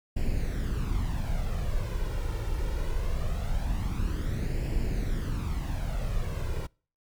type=noise with flanger; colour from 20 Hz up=brown; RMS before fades=-29 dBFS; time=0.16-6.67 s; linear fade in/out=10 ms; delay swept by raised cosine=0.4 to 2.2 ms; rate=0.22 Hz; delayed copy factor=+0.6; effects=noise-tail reverb RT60 0.4 s tail -26 dB re dry